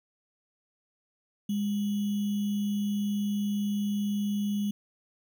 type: tone with sample-and-hold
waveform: sine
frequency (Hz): 204.5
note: G#3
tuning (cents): -26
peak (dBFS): -26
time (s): 1.49-4.71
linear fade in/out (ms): 5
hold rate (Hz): 3150
effects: none